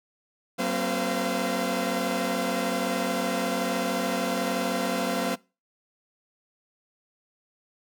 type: tone cluster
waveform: sawtooth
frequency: 187.1 / 232.5 / 266.1 / 511 / 686 Hz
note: F#3 / A#3 / C4 / C5 / F5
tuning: +20 / -4 / +29 / -41 / -31 cents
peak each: -28 dBFS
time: 0.58-5.36 s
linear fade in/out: 20 ms
effects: noise-tail reverb RT60 0.3 s tail -23 dB re dry